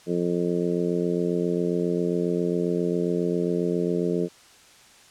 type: harmonic tone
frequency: 87.4 Hz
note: F2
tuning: 2 cents sharp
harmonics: 2 / 3 / 4 / 5 / 6 / 7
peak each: -27 / -31 / -27 / -27 / -37 / -36 dBFS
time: 0.06-4.29 s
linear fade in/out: 50 ms
effects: white hiss -52 dBFS RMS until 5.1 s + low-pass 8000 Hz 12 dB/octave